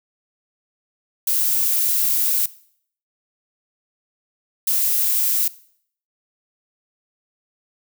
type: noise bursts at uneven times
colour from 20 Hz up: violet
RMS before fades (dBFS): -19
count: 2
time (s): 1.27-2.46 / 4.67-5.48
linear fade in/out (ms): 5
effects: noise-tail reverb RT60 0.6 s tail -19 dB re dry